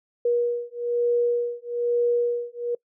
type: beating tone pair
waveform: sine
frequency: 478.3 / 479.4 Hz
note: A#4 / A#4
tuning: +44 / +48 cents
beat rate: 1.1 Hz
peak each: -24 / -24 dBFS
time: 0.25-2.75 s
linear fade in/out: 5 ms
effects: noise-tail reverb RT60 0.1 s tail -24 dB re dry

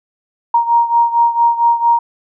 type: beating tone pair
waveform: sine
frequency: 936 / 940.4 Hz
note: A#5 / A#5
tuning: +7 / +15 cents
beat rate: 4.4 Hz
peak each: -11 / -15 dBFS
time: 0.54-1.99 s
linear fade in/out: 5 ms
effects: none

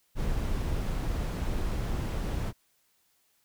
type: noise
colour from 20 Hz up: brown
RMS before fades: -30 dBFS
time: 0.15-2.53 s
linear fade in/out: 50 ms
effects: white hiss -70 dBFS RMS until 3.44 s

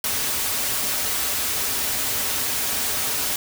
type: noise with comb filter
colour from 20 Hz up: white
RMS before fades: -24 dBFS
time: 0.04-3.36 s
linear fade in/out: 2 ms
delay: 5.8 ms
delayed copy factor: -0.5
effects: none

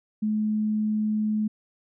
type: tone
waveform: sine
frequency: 214 Hz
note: A3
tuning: 48 cents flat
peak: -22 dBFS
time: 0.22-1.48 s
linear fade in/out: 10 ms
effects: none

